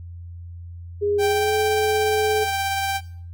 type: tone with pitch glide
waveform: sine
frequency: 410.2 to 427.9 Hz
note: G#4 to A4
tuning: -21 to -48 cents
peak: -19 dBFS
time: 1.01-2.45 s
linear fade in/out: 20 ms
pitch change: +73 cents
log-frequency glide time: 1.23-1.54 s
type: tone with tremolo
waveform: sawtooth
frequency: 784 Hz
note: G5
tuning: in tune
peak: -17 dBFS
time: 1.18-3.01 s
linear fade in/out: 50 ms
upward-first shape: triangle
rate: 17 Hz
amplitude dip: 25%
effects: noise-tail reverb RT60 0.5 s tail -17 dB re dry + added 86 Hz sine -34 dBFS peak until 3.33 s